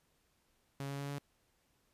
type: tone with pitch steps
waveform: sawtooth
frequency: 138.59 / 139.8 / 141.01 / 142.24 Hz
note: C#3 / C#3 / C#3 / C#3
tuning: 0 / +15 / +30 / +45 cents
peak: -35 dBFS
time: 0.8-1.184 s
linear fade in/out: 2 ms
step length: 96 ms
effects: pink hiss -75 dBFS RMS until 1.93 s + resampled to 32000 Hz